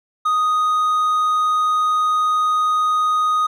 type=tone; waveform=triangle; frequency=1244.5 Hz; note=D#6; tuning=in tune; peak=-13 dBFS; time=0.25-3.47 s; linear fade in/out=10 ms; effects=none